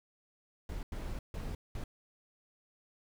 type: noise bursts at uneven times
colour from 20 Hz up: brown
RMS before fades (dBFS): -39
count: 4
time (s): 0.69-0.83 / 0.92-1.19 / 1.34-1.55 / 1.75-1.84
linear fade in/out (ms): 2
effects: none